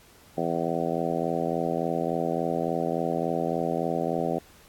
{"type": "harmonic tone", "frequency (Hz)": 83.5, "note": "E2", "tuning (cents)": 23, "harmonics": [2, 3, 4, 5, 6, 7, 8, 9], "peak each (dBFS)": [-33, -33, -33, -33, -33, -33, -33, -33], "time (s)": [0.37, 4.39], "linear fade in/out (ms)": 10, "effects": ["pink hiss -55 dBFS RMS until 4.68 s", "AAC 64 kbps"]}